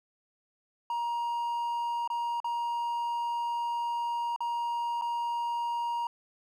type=tone with dropouts; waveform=triangle; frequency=944 Hz; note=A#5; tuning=22 cents sharp; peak=-27 dBFS; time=0.9-6.07 s; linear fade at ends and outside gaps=2 ms; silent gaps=2.076-2.101 / 2.402-2.444 / 4.362-4.405 / 5.013-5.02 s; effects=none